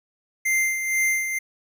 square tone with tremolo, 2090 Hz, C7, 2 cents flat, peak -19 dBFS, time 0.45-1.39 s, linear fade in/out 10 ms, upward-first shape sine, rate 2.1 Hz, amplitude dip 55%, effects none

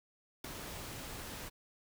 pink noise with ADSR envelope, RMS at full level -39 dBFS, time 0.44-1.5 s, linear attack 5 ms, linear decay 4 ms, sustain -6 dB, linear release 27 ms, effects none

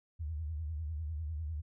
sine tone with vibrato, 77.78 Hz, D#2, in tune, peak -35 dBFS, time 0.19-1.62 s, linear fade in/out 20 ms, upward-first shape sine, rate 10 Hz, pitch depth 130 cents each way, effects none

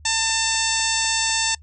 harmonic tone with a mistuned harmonic, 896 Hz, A5, 31 cents sharp, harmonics 1 / 2 / 3 / 4 / 5 / 6 / 7 / 8 / 9, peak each -28 / -28 / -28 / -28 / -28 / -28 / -28 / -28 / -28 dBFS, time 0.05-1.55 s, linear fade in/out 5 ms, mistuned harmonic 9, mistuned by -21 cents, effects noise-tail reverb RT60 0.1 s tail -25 dB re dry + added 76 Hz sine -43 dBFS peak until 1.62 s

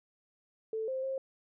sine tone with pitch steps, 441.6 / 524 / 533 Hz, A4 / C5 / C5, +6 / +2 / +32 cents, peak -32 dBFS, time 0.73-1.18 s, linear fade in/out 2 ms, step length 150 ms, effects none

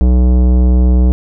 sine tone with tanh clipping, 62 Hz, B1, 7 cents sharp, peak -8 dBFS, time 0.01-1.12 s, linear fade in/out 0 ms, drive 16 dB, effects none

